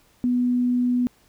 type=tone; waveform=sine; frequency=246.5 Hz; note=B3; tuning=3 cents flat; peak=-18 dBFS; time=0.24-1.07 s; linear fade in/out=0 ms; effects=pink hiss -59 dBFS RMS until 1.28 s